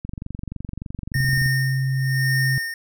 click train, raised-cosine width 5 ms, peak -18 dBFS, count 34, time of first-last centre 0.05-1.46 s, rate 23.4 Hz
square tone with tremolo, 1829 Hz, A#6, 33 cents flat, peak -21 dBFS, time 1.14-2.74 s, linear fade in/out 2 ms, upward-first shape sine, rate 1 Hz, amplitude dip 80%
sine tone, 132.9 Hz, C3, 27 cents sharp, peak -19 dBFS, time 1.15-2.58 s, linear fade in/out 0 ms
effects none

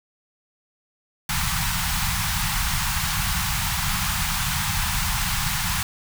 pink band-stop noise, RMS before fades -24 dBFS, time 1.29-5.83 s, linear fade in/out 2 ms, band 190 to 810 Hz, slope 48 dB/octave, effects none

